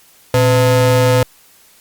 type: ring-modulated tone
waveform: square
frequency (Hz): 193.1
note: G3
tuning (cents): -26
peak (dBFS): -7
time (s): 0.34-1.23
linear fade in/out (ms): 2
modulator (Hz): 312
effects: white hiss -48 dBFS RMS until 1.8 s + Opus 48 kbps